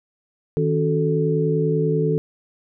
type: tone cluster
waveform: sine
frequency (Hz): 156.6 / 276.9 / 367.1 / 437.3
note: D#3 / C#4 / F#4 / A4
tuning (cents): +11 / -2 / -14 / -11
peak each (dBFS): -20 / -28 / -27 / -21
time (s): 0.57-2.18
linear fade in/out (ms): 0
effects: none